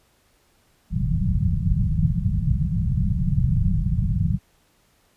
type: low-pass noise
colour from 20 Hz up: white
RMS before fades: -21 dBFS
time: 0.9-4.39 s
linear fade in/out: 50 ms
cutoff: 190 Hz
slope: 96 dB/octave
effects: pink hiss -62 dBFS RMS until 5.16 s + resampled to 32000 Hz